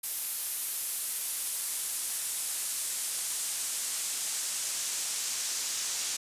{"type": "noise with band-pass filter sweep", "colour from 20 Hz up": "pink", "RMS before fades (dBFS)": -34, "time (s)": [0.03, 6.17], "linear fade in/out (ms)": 10, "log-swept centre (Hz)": [12000, 6700], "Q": 1.4, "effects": ["resampled to 32000 Hz"]}